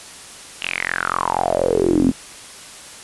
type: tone with band-pass filter sweep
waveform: sawtooth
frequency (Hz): 44.25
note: F1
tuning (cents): +23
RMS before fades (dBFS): -19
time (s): 0.61-2.12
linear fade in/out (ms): 20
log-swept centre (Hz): 2900 to 240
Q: 8
effects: white hiss -38 dBFS RMS until 3.03 s + resampled to 24000 Hz